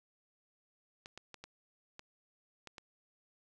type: clicks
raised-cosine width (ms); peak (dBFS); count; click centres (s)
0.2; -30; 7; 1.059 / 1.176 / 1.343 / 1.44 / 1.994 / 2.673 / 2.782
effects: none